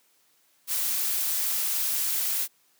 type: noise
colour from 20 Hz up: blue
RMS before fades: -27 dBFS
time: 0.67-2.48 s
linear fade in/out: 50 ms
effects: white hiss -65 dBFS RMS until 2.79 s + high-pass 150 Hz 12 dB/octave